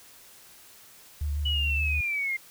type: tone with vibrato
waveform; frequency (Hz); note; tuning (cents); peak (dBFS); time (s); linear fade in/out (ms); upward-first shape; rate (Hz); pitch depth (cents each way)
sine; 73.42; D2; 0; -26; 1.21-2.01; 5; triangle; 6.9; 37
type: linear sweep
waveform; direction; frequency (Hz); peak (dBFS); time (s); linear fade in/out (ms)
sine; down; 2960 to 2093; -26; 1.45-2.37; 10
effects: white hiss -52 dBFS RMS until 2.5 s